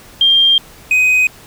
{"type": "tone pair in turn", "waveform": ["sine", "triangle"], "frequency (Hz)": [3193, 2508], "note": ["G7", "D#7"], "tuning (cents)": [31, 13], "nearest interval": "major third", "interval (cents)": 418, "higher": "first", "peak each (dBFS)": -7, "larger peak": "neither", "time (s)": [[0.21, 0.58], [0.91, 1.27]], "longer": "first", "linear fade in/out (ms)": 2, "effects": ["pink hiss -40 dBFS RMS until 1.46 s"]}